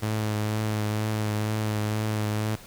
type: tone with vibrato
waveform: sawtooth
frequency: 107.2 Hz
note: A2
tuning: 45 cents flat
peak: -21 dBFS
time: 0.02-2.56 s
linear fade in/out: 10 ms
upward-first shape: triangle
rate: 2.1 Hz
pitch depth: 26 cents each way
effects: pink hiss -47 dBFS RMS until 2.66 s